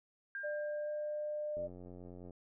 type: tone with exponential decay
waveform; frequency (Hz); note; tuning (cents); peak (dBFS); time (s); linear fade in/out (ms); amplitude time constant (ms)
sine; 1600; G6; +35; -38; 0.35-1.55; 1; 260
type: tone with pitch glide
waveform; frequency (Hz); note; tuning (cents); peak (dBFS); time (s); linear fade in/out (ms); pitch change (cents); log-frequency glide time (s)
sine; 596 to 599.8; D5 to D5; +25 to +36; -36; 0.43-1.68; 20; +11; 0.84-0.9
type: click train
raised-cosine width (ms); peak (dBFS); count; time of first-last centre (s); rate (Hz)
2; -38; 67; 1.57-2.307; 89.5
effects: none